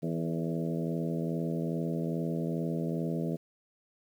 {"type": "harmonic tone with a mistuned harmonic", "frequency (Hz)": 82.41, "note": "E2", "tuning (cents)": 0, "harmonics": [2, 3, 4, 5, 6, 7, 8], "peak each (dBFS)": [-32, -36, -38, -40, -42, -43, -44], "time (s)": [0.02, 3.37], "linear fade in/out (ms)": 20, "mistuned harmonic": 5, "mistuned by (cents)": 39, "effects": ["10-bit"]}